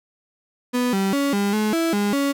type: tone with pitch steps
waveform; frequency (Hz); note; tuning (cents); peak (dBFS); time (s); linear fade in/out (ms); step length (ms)
35% pulse; 247.3 / 194.2 / 280.9 / 201.3 / 213.8 / 330.1 / 204.3 / 280; B3 / G3 / C#4 / G3 / A3 / E4 / G#3 / C#4; +3 / -16 / +23 / +46 / -49 / +2 / -28 / +18; -17; 0.73-2.33; 20; 200
effects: none